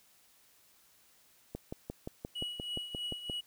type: click train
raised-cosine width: 2 ms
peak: -25 dBFS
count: 11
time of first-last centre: 1.55-3.298 s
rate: 5.72 Hz
type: tone with tremolo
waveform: triangle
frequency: 2919 Hz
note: F#7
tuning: 24 cents flat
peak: -33 dBFS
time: 2.35-3.41 s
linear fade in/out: 10 ms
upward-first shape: triangle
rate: 3.2 Hz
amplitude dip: 70%
effects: white hiss -65 dBFS RMS until 3.46 s